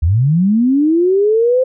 sine linear sweep, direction up, 71.9 to 523.3 Hz, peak -9 dBFS, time 0.02-1.64 s, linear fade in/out 10 ms, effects none

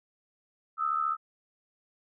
sine tone pair together, 1244.5 / 1318.5 Hz, D#6 / E6, 0 / 0 cents, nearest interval minor second, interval 100 cents, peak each -30 / -28 dBFS, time 0.77-1.17 s, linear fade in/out 50 ms, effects none

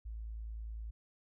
sine tone, 55 Hz, A1, in tune, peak -40 dBFS, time 0.05-0.91 s, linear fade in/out 10 ms, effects none

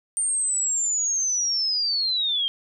sine linear sweep, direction down, 8870 to 3159 Hz, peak -21 dBFS, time 0.17-2.48 s, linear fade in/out 0 ms, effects none

